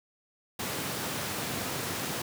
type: high-pass noise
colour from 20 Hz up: pink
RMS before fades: -34 dBFS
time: 0.59-2.22 s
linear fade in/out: 5 ms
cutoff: 100 Hz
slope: 24 dB/octave
effects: none